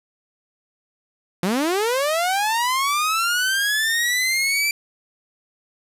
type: linear sweep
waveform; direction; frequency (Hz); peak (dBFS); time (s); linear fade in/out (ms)
sawtooth; up; 168.2 to 2349; -15; 1.43-4.71; 2
effects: resampled to 32000 Hz + 7-bit